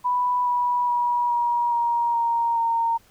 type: tone with pitch steps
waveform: sine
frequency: 987.8 / 976.5 / 965.2 / 954.2 / 943.2 / 932.4 / 921.6 Hz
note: B5 / B5 / B5 / A#5 / A#5 / A#5 / A#5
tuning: 0 / -20 / -40 / +40 / +20 / 0 / -20 cents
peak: -19 dBFS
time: 0.04-2.98 s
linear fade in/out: 20 ms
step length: 420 ms
effects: pink hiss -57 dBFS RMS until 3.1 s